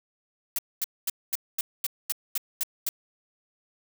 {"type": "noise bursts", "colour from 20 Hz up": "blue", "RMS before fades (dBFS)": -27, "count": 10, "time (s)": [0.56, 2.89], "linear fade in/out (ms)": 2, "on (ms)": 26, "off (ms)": 230, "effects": []}